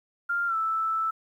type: tone with pitch glide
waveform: sine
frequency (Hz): 1396.9 to 1318.5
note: F6 to E6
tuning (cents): 0 to 0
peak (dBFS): -24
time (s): 0.29-1.11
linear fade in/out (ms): 10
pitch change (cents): -100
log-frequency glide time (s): 0.47-0.55
effects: 10-bit